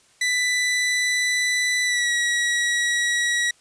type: tone with pitch glide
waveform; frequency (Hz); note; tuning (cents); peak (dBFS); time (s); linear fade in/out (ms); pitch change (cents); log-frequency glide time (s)
sawtooth; 1987 to 1917.1; B6 to A#6; +10 to +48; -16; 0.21-3.51; 5; -62; 1.84-2.11
effects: white hiss -57 dBFS RMS until 3.6 s + resampled to 22050 Hz